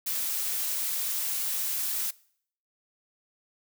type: noise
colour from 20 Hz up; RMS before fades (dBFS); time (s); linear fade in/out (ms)
blue; -30; 0.06-2.11; 10
effects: noise-tail reverb RT60 0.6 s tail -22 dB re dry